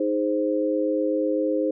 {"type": "chord", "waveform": "sine", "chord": "Ab major", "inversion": "second", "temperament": "equal", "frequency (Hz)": [311.1, 415.3, 523.3], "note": ["Eb4", "Ab4", "C5"], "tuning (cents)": [0, 0, 0], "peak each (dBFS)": [-24, -28, -24], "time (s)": [0, 1.71], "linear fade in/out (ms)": 5, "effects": []}